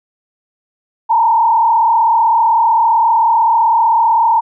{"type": "tone with frequency modulation", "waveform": "sine", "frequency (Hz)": 913, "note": "A#5", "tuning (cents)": -36, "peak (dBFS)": -8, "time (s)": [1.09, 4.41], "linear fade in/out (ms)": 20, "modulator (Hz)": 35.7, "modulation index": 1.2, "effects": []}